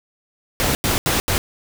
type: noise bursts at uneven times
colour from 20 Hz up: pink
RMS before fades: -19 dBFS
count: 4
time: 0.6-0.75 / 0.84-0.98 / 1.06-1.2 / 1.28-1.38 s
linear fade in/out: 0 ms
effects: none